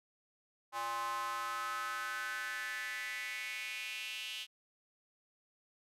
square tone with high-pass filter sweep, 116.54 Hz, A#2, in tune, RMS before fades -40 dBFS, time 0.72-4.47 s, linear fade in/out 50 ms, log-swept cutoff 930 to 3000 Hz, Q 5, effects resampled to 32000 Hz

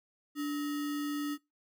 sine tone with sample-and-hold, 292.1 Hz, D4, 9 cents flat, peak -31 dBFS, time 0.35-1.38 s, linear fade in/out 50 ms, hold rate 1575 Hz, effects noise-tail reverb RT60 0.2 s tail -21 dB re dry

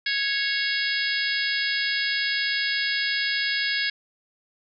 harmonic tone with a mistuned harmonic, 554.4 Hz, C#5, in tune, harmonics 3 / 4 / 5 / 6 / 7 / 8 / 9, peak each -27 / -29 / -34 / -32 / -33 / -32 / -31 dBFS, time 0.06-3.9 s, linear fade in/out 5 ms, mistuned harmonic 4, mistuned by -18 cents, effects none

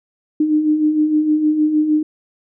sine beating tone pair, 300 / 306.5 Hz, D4 / D#4, +37 / -26 cents, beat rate 6.5 Hz, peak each -22 / -13 dBFS, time 0.4-2.03 s, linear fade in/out 5 ms, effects none

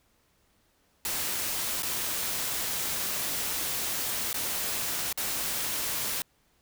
white noise with dropouts, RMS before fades -31 dBFS, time 1.05-6.22 s, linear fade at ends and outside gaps 1 ms, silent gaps 1.823-1.831 / 4.33-4.342 / 5.127-5.175 s, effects pink hiss -68 dBFS RMS until 6.61 s

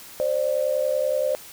sine tone pair together, 525 / 595.5 Hz, C5 / D5, +6 / +24 cents, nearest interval major second, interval 218 cents, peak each -23 dBFS, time 0.2-1.35 s, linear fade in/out 0 ms, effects white hiss -43 dBFS RMS until 1.52 s

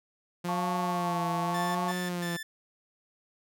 sawtooth tone with vibrato, 174.7 Hz, F3, 1 cent sharp, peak -27 dBFS, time 0.44-2.37 s, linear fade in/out 10 ms, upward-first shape sine, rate 0.85 Hz, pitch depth 63 cents each way
sine chord, F augmented, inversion none, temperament equal, 698.5 / 880 / 1108.7 Hz, F5 / A5 / C#6, 0 / 0 / 0 cents, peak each -34 dBFS, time 0.48-1.92 s, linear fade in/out 10 ms
sawtooth tone bursts, 1760 Hz, A6, in tune, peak -33 dBFS, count 3, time 1.54-2.43 s, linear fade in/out 5 ms, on 210 ms, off 130 ms
effects none

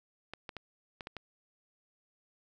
clicks, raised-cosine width 0.3 ms, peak -25 dBFS, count 6, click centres 0.336 / 0.492 / 0.567 / 1.008 / 1.071 / 1.167 s, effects none

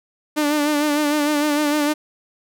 sawtooth tone with vibrato, 296.6 Hz, D4, 17 cents sharp, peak -13 dBFS, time 0.36-1.94 s, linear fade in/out 20 ms, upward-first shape sine, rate 6.6 Hz, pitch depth 44 cents each way, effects none

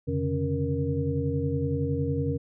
sine tone cluster, 88 / 136.8 / 147.6 / 276.9 / 469.4 Hz, F2 / C#3 / D3 / C#4 / A#4, +14 / -23 / +9 / -2 / +12 cents, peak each -31 dBFS, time 0.07-2.38 s, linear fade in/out 20 ms, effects none

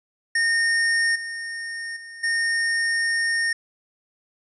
square tone with level steps, 1836 Hz, A#6, 27 cents flat, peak -19 / -30 / -38 / -21 dBFS, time 0.35-3.53 s, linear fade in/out 5 ms, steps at 1.15 / 1.96 / 2.23 s, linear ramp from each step 10 ms, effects resampled to 24000 Hz

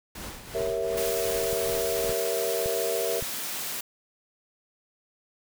pink noise with tremolo, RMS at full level -37 dBFS, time 0.15-2.13 s, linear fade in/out 5 ms, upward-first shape triangle, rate 2.7 Hz, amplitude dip 65%
sine chord, G diminished seventh, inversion none, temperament equal, 392 / 466.2 / 554.4 / 659.3 Hz, G4 / Bb4 / Db5 / Fb5, 0 / 0 / 0 / 0 cents, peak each -33 / -29 / -34 / -31 dBFS, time 0.54-3.21 s, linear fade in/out 20 ms
white high-pass noise, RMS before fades -33 dBFS, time 0.97-3.81 s, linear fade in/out 5 ms, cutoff 140 Hz, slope 12 dB/octave
click train, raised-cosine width 5 ms, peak -24 dBFS, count 4, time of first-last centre 1.53-3.225 s, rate 1.77 Hz
effects none

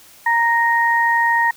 sine tone pair together, 931.4 / 1864.7 Hz, A#5 / A#6, -2 / 0 cents, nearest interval octave, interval 1202 cents, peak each -16 dBFS, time 0.26-1.51 s, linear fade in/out 5 ms, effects white hiss -46 dBFS RMS until 1.56 s

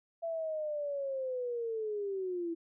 sine linear sweep, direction down, 672 to 328.6 Hz, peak -33 dBFS, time 0.22-2.55 s, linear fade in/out 20 ms, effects none

